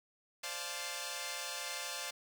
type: chord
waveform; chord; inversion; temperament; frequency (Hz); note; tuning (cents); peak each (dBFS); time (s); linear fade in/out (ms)
5% pulse; D minor seventh; third; equal with one note detuned; 523.3 / 587.3 / 698.5 / 864.9; C5 / D5 / F5 / A5; 0 / 0 / 0 / -30; -33; 0.43-2.11; 10
effects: 10-bit